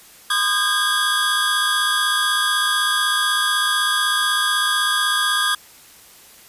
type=tone cluster; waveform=square; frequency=1023 / 1222 / 1569 / 1625 / 3356 Hz; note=C6 / D#6 / G6 / G#6 / G#7; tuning=-39 / -32 / +1 / -38 / +17 cents; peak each=-31 / -23 / -28 / -23 / -22 dBFS; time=0.3-5.55 s; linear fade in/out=5 ms; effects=white hiss -46 dBFS RMS until 6.48 s + resampled to 32000 Hz